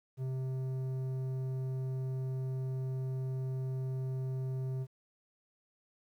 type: tone with low-pass filter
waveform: square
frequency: 130.81 Hz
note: C3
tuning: in tune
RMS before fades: -36 dBFS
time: 0.17-4.87 s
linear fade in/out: 50 ms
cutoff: 440 Hz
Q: 0.55
effects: 11-bit